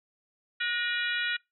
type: harmonic tone with a mistuned harmonic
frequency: 483.4 Hz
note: B4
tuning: 37 cents flat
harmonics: 3 / 4 / 5 / 6 / 7 / 8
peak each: -31 / -33 / -35 / -37 / -38 / -39 dBFS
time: 0.6-1.37 s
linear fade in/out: 10 ms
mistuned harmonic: 4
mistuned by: -57 cents
effects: noise-tail reverb RT60 0.2 s tail -24 dB re dry